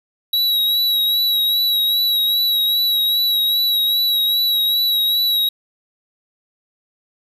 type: tone with vibrato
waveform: square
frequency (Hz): 3877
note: B7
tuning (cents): -33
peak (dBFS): -15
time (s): 0.33-5.49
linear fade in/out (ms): 5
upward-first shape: sine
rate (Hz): 2.5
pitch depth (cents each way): 33
effects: 9-bit